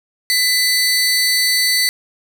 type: tone pair together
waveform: sawtooth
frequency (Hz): 2000 / 4490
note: B6 / C#8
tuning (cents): +21 / +21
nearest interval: octave + major second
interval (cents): 1400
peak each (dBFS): -13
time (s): 0.3-1.89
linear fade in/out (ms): 0
effects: none